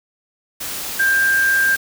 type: tone in noise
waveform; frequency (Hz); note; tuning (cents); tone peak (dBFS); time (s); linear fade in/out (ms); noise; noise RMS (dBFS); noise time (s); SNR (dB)
sine; 1589; G6; +23; -13; 0.99-1.76; 10; white; -27; 0.6-1.77; +11
effects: none